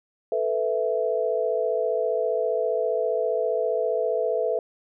sine chord, A suspended second, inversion none, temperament just, 440 / 495 / 660 Hz, A4 / B4 / E5, 0 / +4 / +2 cents, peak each -26 dBFS, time 0.32-4.59 s, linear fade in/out 2 ms, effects none

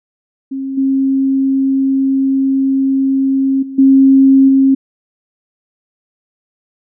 sine tone with level steps, 269.1 Hz, C4, 49 cents sharp, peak -18 / -10 / -23 / -4 / -6 dBFS, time 0.51-4.75 s, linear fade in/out 10 ms, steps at 0.77 / 3.62 / 3.78 / 4.48 s, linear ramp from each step 10 ms, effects none

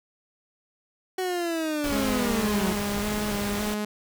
30% pulse linear sweep, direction down, 375.6 to 180.9 Hz, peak -23 dBFS, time 1.18-2.73 s, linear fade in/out 5 ms
pink noise, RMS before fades -33 dBFS, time 1.84-3.74 s, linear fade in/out 0 ms
sawtooth tone with vibrato, 207 Hz, G#3, 5 cents flat, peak -23 dBFS, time 1.92-3.85 s, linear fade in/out 5 ms, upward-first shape square, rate 1.8 Hz, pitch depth 25 cents each way
effects none

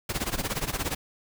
pink noise with tremolo, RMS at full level -27 dBFS, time 0.09-0.95 s, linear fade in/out 5 ms, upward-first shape sine, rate 17 Hz, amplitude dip 85%, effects none

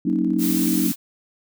sine chord, F# major, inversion none, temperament equal, 185 / 233.1 / 277.2 Hz, F#3 / A#3 / C#4, 0 / 0 / 0 cents, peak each -24 dBFS, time 0.05-0.92 s, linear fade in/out 5 ms
sine tone with tremolo, 315.9 Hz, D#4, 26 cents sharp, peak -21 dBFS, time 0.07-0.88 s, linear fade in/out 5 ms, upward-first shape square, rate 17 Hz, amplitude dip 25%
blue noise, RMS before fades -27 dBFS, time 0.38-0.96 s, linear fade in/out 50 ms
effects none

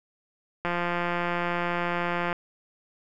click train, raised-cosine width 0.5 ms, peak -13 dBFS, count 293, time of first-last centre 0.65-2.328 s, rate 174 Hz, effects none

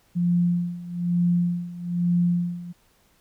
sine tone with tremolo, 174.61 Hz, F3, in tune, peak -17 dBFS, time 0.15-2.73 s, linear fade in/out 20 ms, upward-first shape sine, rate 1.1 Hz, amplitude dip 85%, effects pink hiss -62 dBFS RMS until 3.2 s

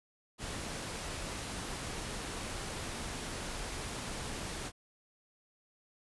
pink noise, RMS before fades -40 dBFS, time 0.38-4.72 s, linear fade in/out 50 ms, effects resampled to 24000 Hz

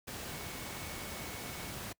sine tone in noise, 2217 Hz, C#7, in tune, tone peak -52 dBFS, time 0.3-1.71 s, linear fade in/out 10 ms, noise pink, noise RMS -42 dBFS, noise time 0.07-1.93 s, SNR -13 dB, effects noise-tail reverb RT60 0.1 s tail -25 dB re dry + high-pass 60 Hz 12 dB/octave

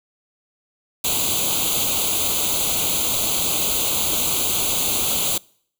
white noise with comb filter, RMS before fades -21 dBFS, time 1.04-5.38 s, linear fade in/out 5 ms, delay 0.28 ms, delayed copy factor +0.95, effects noise-tail reverb RT60 0.6 s tail -25 dB re dry

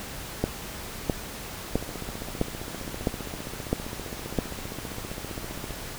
two click trains, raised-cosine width 2 ms, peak -22 / -9 dBFS, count 61 / 7, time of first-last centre 1.76-5.707 / 0.44-4.387 s, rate 15.2 / 1.52 Hz, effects pink hiss -38 dBFS RMS until 5.98 s

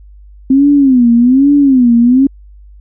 sine tone with vibrato, 259.6 Hz, C4, 13 cents flat, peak -4 dBFS, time 0.5-2.27 s, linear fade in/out 5 ms, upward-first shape sine, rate 1.2 Hz, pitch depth 180 cents each way, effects added 50 Hz sine -34 dBFS peak until 2.8 s

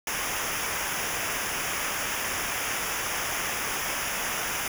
pink noise with comb filter, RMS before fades -30 dBFS, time 0.07-4.68 s, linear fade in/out 2 ms, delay 0.24 ms, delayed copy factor -0.8, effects none

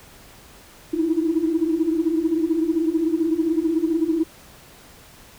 sine tone cluster, 311 / 322.3 / 338.1 Hz, D#4 / E4 / E4, -1 / -39 / +44 cents, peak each -23 / -22 / -22 dBFS, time 0.93-4.24 s, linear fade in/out 10 ms, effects tanh soft clip ceiling -9 dBFS + pink hiss -47 dBFS RMS until 5.38 s

